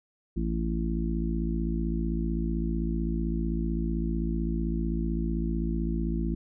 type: harmonic tone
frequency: 55.7 Hz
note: A1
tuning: 22 cents sharp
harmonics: 1 / 3 / 4 / 5 / 6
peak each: -29 / -32 / -33 / -39 / -35 dBFS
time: 0.36-6.35 s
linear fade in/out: 10 ms
effects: none